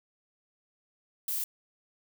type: noise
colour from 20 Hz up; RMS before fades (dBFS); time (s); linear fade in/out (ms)
violet; -32; 1.28-1.44; 2
effects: none